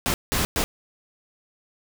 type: noise bursts at uneven times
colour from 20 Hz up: pink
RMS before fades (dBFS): -23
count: 3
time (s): 0.06-0.14 / 0.32-0.45 / 0.56-0.64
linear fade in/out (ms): 0
effects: none